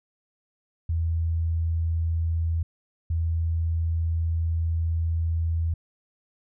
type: tone bursts at uneven times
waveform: sine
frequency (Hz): 82.41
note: E2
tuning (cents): 0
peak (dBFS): -22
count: 2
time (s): 0.89-2.63 / 3.1-5.74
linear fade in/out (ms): 5
effects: none